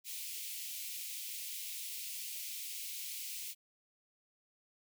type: high-pass noise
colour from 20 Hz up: white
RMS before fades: -43 dBFS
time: 0.04-3.55 s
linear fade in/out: 50 ms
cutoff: 2200 Hz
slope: 48 dB/octave
effects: none